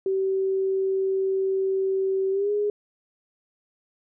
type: tone with pitch glide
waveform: sine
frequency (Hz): 384 to 413.9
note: G4 to G#4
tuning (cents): -36 to -6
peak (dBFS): -21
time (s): 0.06-2.7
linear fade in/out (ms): 2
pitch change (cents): +130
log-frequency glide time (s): 2.31-2.51
effects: none